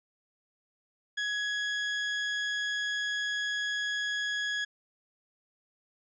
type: tone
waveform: 30% pulse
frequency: 1672 Hz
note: G#6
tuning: 11 cents sharp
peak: -27 dBFS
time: 1.17-4.65 s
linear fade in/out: 10 ms
effects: resampled to 16000 Hz